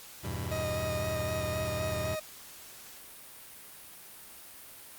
sawtooth chord, E minor, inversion none, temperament just, 82.41 / 98.89 / 123.61 Hz, E2 / G2 / B2, 0 / +16 / +2 cents, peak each -34 dBFS, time 0.23-2.16 s, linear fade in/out 20 ms
40% pulse tone with vibrato, 622.3 Hz, D#5, in tune, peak -32 dBFS, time 0.51-2.2 s, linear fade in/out 10 ms, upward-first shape square, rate 3.9 Hz, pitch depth 13 cents each way
effects white hiss -49 dBFS RMS until 4.98 s + Opus 48 kbps

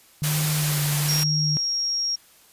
sine tone with vibrato, 149.9 Hz, D3, 36 cents sharp, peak -22 dBFS, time 0.22-1.57 s, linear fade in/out 0 ms, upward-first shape sine, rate 1.1 Hz, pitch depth 34 cents each way
white noise, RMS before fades -26 dBFS, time 0.23-1.24 s, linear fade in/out 10 ms
sine tone, 5588 Hz, F8, in tune, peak -22 dBFS, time 1.08-2.16 s, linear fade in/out 10 ms
effects white hiss -54 dBFS RMS until 2.52 s + resampled to 32000 Hz

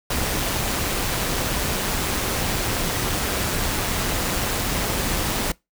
pink noise with amplitude modulation, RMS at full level -22 dBFS, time 0.1-5.52 s, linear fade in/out 5 ms, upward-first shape sine, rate 192 Hz, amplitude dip 40%, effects noise-tail reverb RT60 0.2 s tail -23 dB re dry

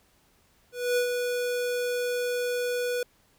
square tone with ADSR envelope, 490 Hz, B4, 14 cents flat, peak -22 dBFS, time 0.72-3.03 s, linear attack 250 ms, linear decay 95 ms, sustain -5 dB, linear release 3 ms, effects pink hiss -64 dBFS RMS until 3.38 s

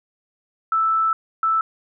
sine tone bursts at uneven times, 1318.5 Hz, E6, in tune, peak -16 dBFS, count 2, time 0.72-1.13 / 1.43-1.61 s, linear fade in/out 2 ms, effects none

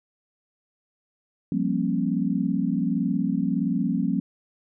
sine chord, G half-diminished seventh, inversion third, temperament equal with one note detuned, 174.61 / 196 / 233.1 / 271.3 Hz, F3 / G3 / Bb3 / Db4, 0 / 0 / 0 / -37 cents, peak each -27 dBFS, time 1.52-4.2 s, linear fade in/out 2 ms, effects none

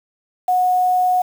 sine tone with quantisation, 731 Hz, F#5, 21 cents flat, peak -13 dBFS, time 0.48-1.22 s, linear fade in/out 5 ms, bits 6, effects none

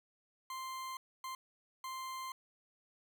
40% pulse tone bursts at uneven times, 1046.5 Hz, C6, in tune, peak -40 dBFS, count 3, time 0.5-0.97 / 1.24-1.35 / 1.84-2.32 s, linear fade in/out 2 ms, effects none

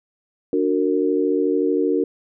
sine chord, D augmented, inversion none, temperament just, 293.7 / 367.1 / 458.9 Hz, D4 / F#4 / A#4, 0 / -14 / -27 cents, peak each -21 dBFS, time 0.53-2.04 s, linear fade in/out 2 ms, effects none

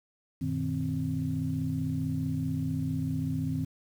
sine tone cluster, 95.1 / 119.9 / 155.5 / 261.5 Hz, F#2 / A#2 / D#3 / C4, +48 / +49 / -1 / -1 cents, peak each -36 / -36 / -31 / -32 dBFS, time 0.41-3.65 s, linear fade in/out 10 ms, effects tanh soft clip ceiling -18 dBFS + 9-bit

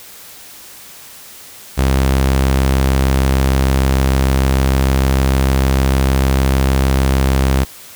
sawtooth tone, 66.6 Hz, C2, 31 cents sharp, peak -7 dBFS, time 1.77-7.65 s, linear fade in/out 20 ms, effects white hiss -37 dBFS RMS until 7.95 s

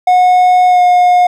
triangle tone with pitch glide, 728 to 718 Hz, F#5 to F5, -28 to +48 cents, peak -3 dBFS, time 0.07-1.27 s, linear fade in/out 5 ms, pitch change -24 cents, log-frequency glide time 0.68-0.81 s, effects none

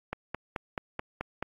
click train, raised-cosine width 0.5 ms, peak -17 dBFS, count 7, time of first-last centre 0.13-1.426 s, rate 4.63 Hz, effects AAC 64 kbps

